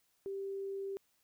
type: tone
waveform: sine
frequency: 392 Hz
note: G4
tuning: in tune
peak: -37 dBFS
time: 0.26-0.97 s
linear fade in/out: 0 ms
effects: white hiss -75 dBFS RMS until 1.23 s